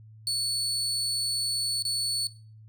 35% pulse tone with dropouts, 4435 Hz, C#8, in tune, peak -24 dBFS, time 0.27-2.27 s, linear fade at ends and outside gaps 1 ms, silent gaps 1.824-1.851 s, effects noise-tail reverb RT60 0.4 s tail -19 dB re dry + added 109 Hz sine -47 dBFS peak until 2.68 s

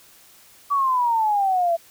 sine exponential sweep, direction down, 1151 to 662 Hz, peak -17 dBFS, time 0.7-1.77 s, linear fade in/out 20 ms, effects white hiss -51 dBFS RMS until 1.9 s

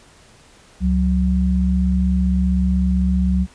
sine tone pair together, 69.3 / 185.01 Hz, C#2 / F#3, 0 / 0 cents, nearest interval octave + perfect fourth, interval 1700 cents, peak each -17 dBFS, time 0.8-3.47 s, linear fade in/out 50 ms, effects pink hiss -49 dBFS RMS until 3.54 s + resampled to 22050 Hz

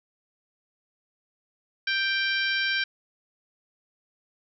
harmonic tone, 785 Hz, G5, 2 cents sharp, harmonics 2 / 3 / 4 / 5 / 6 / 7, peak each -26 / -30 / -32 / -34 / -36 / -37 dBFS, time 1.87-2.84 s, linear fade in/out 5 ms, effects none

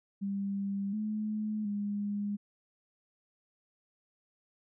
sine tone with pitch steps, 198.3 / 213.7 / 204.4 Hz, G3 / G#3 / G#3, +20 / +50 / -27 cents, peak -31 dBFS, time 0.21-2.37 s, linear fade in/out 20 ms, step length 720 ms, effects none

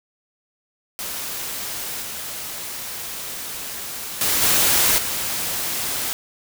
white noise with level steps, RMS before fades -29 / -31 / -20 / -17 / -25 dBFS, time 0.99-6.13 s, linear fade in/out 0 ms, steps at 2.02 / 4.21 / 4.42 / 4.98 s, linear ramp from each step 2 ms, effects none

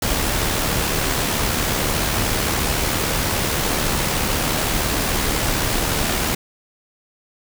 pink noise with amplitude modulation, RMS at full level -19 dBFS, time 0.02-6.35 s, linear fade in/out 5 ms, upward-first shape sine, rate 73.6 Hz, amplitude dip 35%, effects none

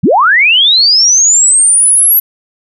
sine linear sweep, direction up, 110.7 to 11780 Hz, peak -4 dBFS, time 0.03-2.2 s, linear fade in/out 10 ms, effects none

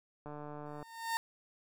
click train, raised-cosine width 1 ms, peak -32 dBFS, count 85, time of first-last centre 0.26-0.828 s, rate 148 Hz
30% pulse tone with exponential growth, 913 Hz, A#5, 36 cents flat, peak -27 dBFS, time 0.66-1.17 s, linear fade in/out 0 ms, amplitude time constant 110 ms
effects none

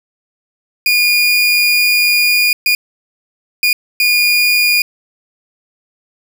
30% pulse tone bursts at uneven times, 2434 Hz, D#7, 39 cents flat, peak -7 dBFS, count 4, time 0.86-2.53 / 2.66-2.75 / 3.63-3.73 / 4-4.82 s, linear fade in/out 2 ms, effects none

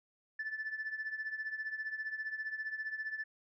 sine tone with tremolo, 1750 Hz, A6, 10 cents flat, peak -32 dBFS, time 0.39-3.24 s, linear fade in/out 5 ms, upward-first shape triangle, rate 15 Hz, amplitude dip 85%, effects tanh soft clip ceiling -32 dBFS

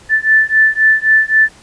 sine beating tone pair, 1757 / 1760.8 Hz, A6 / A6, -3 / +1 cents, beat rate 3.8 Hz, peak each -11 dBFS, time 0.09-1.49 s, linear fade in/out 50 ms, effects pink hiss -43 dBFS RMS until 1.62 s + resampled to 22050 Hz

